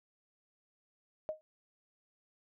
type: tone with exponential decay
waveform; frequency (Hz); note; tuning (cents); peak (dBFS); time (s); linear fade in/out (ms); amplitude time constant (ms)
sine; 622.3; D#5; 0; -30; 1.29-1.41; 0; 26
effects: none